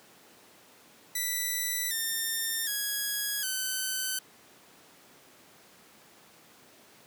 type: tone with pitch steps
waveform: 5% pulse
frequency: 1975.5 / 1811.5 / 1661.2 / 1523.3 Hz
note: B6 / A6 / G#6 / F#6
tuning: 0 / +50 / 0 / +50 cents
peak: -19 dBFS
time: 1.15-4.19 s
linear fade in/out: 5 ms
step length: 760 ms
effects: pink hiss -56 dBFS RMS until 7.06 s + high-pass 200 Hz 12 dB/octave